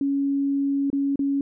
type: tone with dropouts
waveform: sine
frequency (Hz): 278.4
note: C#4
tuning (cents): +8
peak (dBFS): -20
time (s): 0.01-1.41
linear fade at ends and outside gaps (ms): 2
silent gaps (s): 0.902-0.929 / 1.158-1.192
effects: none